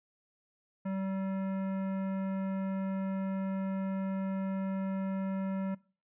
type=tone with hard clipping; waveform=sine; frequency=192.2 Hz; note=G3; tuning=34 cents flat; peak=-34 dBFS; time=0.85-5.75 s; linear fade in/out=10 ms; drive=15 dB; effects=noise-tail reverb RT60 0.4 s tail -22 dB re dry + resampled to 8000 Hz